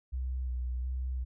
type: tone with vibrato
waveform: sine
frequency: 62.9 Hz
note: B1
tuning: 32 cents sharp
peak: -31 dBFS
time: 0.12-1.25 s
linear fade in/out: 20 ms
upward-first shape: square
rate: 1.4 Hz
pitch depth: 26 cents each way
effects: none